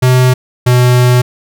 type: tone pair in turn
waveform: square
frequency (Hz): 127.3 / 124.18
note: C3 / B2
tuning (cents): -47 / +10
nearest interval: unison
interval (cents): 43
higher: first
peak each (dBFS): -6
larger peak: neither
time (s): 0.02-0.34 / 0.66-1.22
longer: second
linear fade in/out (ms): 10
effects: none